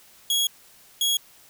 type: tone pair in turn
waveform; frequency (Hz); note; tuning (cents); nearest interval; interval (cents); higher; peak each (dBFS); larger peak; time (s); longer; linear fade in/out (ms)
sawtooth; 3322 / 3322; G#7 / G#7; 0 / 0; unison; 0; neither; -17; neither; 0.3-0.47 / 1.01-1.17; first; 2
effects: white hiss -53 dBFS RMS until 1.49 s

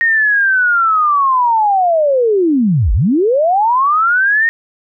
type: linear two-way sweep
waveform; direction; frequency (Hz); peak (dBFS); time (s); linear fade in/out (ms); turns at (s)
sine; down then up; 1864.7 to 41.2 to 1864.7; -9; 0.01-4.49; 0; 2.93
effects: none

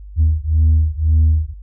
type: beating tone pair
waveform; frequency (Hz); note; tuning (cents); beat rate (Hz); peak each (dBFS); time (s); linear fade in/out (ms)
sine; 77.78 / 79.68; D#2 / D#2; 0 / +42; 1.9; -12 / -13; 0.16-1.54; 50
effects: tanh soft clip ceiling -7 dBFS + added 50 Hz sine -32 dBFS peak until 1.62 s

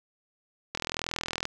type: click train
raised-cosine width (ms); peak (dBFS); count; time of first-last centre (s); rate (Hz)
0.2; -13; 30; 0.75-1.454; 41.2
effects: none

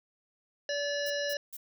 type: harmonic tone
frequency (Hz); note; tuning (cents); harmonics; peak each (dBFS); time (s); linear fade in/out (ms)
576; D5; -34; 1 / 3 / 5 / 7 / 9 / 10; -32 / -36 / -42 / -41 / -41 / -44; 0.69-1.37; 2
type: noise bursts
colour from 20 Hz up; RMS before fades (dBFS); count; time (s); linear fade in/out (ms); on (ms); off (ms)
violet; -42; 3; 1.06-1.569; 5; 43; 190
effects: none

